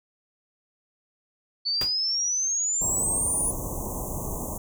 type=exponential sweep; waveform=sine; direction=up; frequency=4452 to 9950 Hz; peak=-23 dBFS; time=1.65-3.52 s; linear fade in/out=20 ms
type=noise with exponential decay; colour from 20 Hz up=pink; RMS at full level=-28 dBFS; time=1.81-1.94 s; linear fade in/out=2 ms; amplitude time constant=28 ms
type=band-stop noise; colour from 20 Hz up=pink; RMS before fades=-32 dBFS; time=2.81-4.58 s; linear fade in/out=5 ms; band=1100 to 6200 Hz; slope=96 dB/octave
effects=none